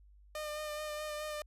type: tone with vibrato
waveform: sawtooth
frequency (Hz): 605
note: D#5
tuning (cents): -49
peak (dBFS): -34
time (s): 0.35-1.42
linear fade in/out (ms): 2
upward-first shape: sine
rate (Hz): 4.7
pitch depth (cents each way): 20
effects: added 50 Hz sine -57 dBFS peak until 1.46 s + resampled to 32000 Hz